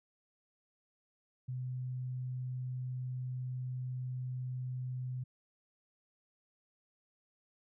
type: tone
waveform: sine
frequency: 127 Hz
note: B2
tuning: 49 cents sharp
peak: -36 dBFS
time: 1.48-5.24 s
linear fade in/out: 10 ms
effects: none